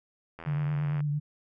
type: click train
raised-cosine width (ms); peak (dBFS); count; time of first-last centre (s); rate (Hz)
0.5; -27; 52; 0.39-1.005; 82.9
type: tone with vibrato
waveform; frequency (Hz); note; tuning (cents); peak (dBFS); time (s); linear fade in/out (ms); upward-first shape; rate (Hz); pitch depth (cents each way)
sine; 146.83; D3; 0; -26; 0.46-1.2; 20; triangle; 8.9; 38
effects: none